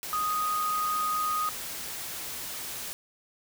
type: tone in noise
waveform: sine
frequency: 1244.5 Hz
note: D#6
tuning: in tune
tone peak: -26 dBFS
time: 0.13-1.49 s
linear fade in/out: 0 ms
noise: white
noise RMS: -37 dBFS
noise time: 0.03-2.93 s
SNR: +8 dB
effects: none